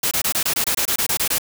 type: noise bursts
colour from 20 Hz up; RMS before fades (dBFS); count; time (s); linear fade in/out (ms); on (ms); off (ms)
white; -20; 13; 0.03-1.384; 5; 82; 24
effects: none